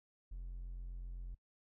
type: tone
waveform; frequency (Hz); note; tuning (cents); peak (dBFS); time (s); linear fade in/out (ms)
triangle; 43.89; F1; +9; -40; 0.31-1.35; 10
effects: noise-tail reverb RT60 0.1 s tail -24 dB re dry + tanh soft clip ceiling -36 dBFS